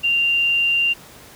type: tone with frequency modulation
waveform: sine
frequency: 2781 Hz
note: F7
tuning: 8 cents flat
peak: -15 dBFS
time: 0.03-0.94 s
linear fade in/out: 20 ms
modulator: 38.3 Hz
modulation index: 0.22
effects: pink hiss -43 dBFS RMS until 1.35 s + high-pass 60 Hz 12 dB/octave